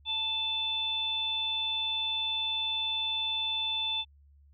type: harmonic tone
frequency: 880 Hz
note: A5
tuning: in tune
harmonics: 1 / 3 / 4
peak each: -41 / -39 / -29 dBFS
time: 0.05-4.05 s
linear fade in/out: 50 ms
effects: added 71 Hz sine -56 dBFS peak until 4.53 s